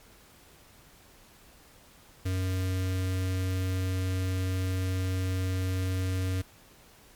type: tone with notch filter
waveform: square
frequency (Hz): 93.1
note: F#2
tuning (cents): +11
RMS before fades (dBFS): -29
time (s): 2.25-6.42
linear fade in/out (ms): 10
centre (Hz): 880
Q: 1.2
effects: pink hiss -56 dBFS RMS until 7.15 s + MP3 96 kbps